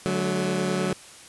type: chord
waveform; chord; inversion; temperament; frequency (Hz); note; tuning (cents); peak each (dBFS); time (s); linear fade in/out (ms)
20% pulse; D major; none; equal with one note detuned; 146.83 / 185 / 215.6; D3 / F#3 / A3; 0 / 0 / -35; -26 / -20 / -26; 0.06-0.93; 0
effects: white hiss -46 dBFS RMS until 1.28 s + resampled to 24000 Hz